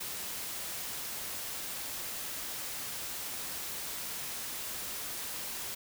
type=noise; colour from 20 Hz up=white; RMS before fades=-39 dBFS; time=0-5.75 s; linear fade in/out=10 ms; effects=none